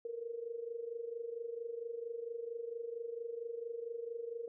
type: tone with amplitude modulation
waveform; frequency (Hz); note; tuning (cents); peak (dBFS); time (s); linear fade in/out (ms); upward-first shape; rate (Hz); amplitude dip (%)
sine; 466.2; A#4; 0; -36; 0.05-4.48; 2; sine; 24.4; 75
effects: none